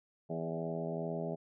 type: harmonic tone with a mistuned harmonic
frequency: 82.41 Hz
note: E2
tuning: in tune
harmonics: 2 / 3 / 4 / 5 / 6 / 7 / 8 / 9 / 10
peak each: -39 / -44 / -48 / -41 / -49 / -44 / -42 / -50 / -54 dBFS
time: 0.29-1.36 s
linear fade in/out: 20 ms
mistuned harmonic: 8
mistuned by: -23 cents
effects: none